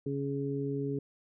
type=harmonic tone; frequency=139.5 Hz; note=C#3; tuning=11 cents sharp; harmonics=1 / 2 / 3; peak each=-35 / -35 / -35 dBFS; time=0.06-0.99 s; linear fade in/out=5 ms; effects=none